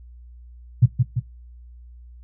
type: tone with echo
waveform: sine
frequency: 123.47 Hz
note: B2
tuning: in tune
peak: -8 dBFS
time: 0.82-0.86 s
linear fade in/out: 10 ms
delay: 170 ms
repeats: 2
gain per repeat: -5 dB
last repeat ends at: 1.2 s
effects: noise-tail reverb RT60 0.2 s tail -18 dB re dry + added 60 Hz sine -41 dBFS peak until 2.23 s